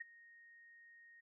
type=tone with ADSR envelope; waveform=sine; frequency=1863 Hz; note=A#6; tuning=2 cents flat; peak=-40 dBFS; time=0-1.21 s; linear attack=12 ms; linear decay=14 ms; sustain=-19 dB; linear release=13 ms; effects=none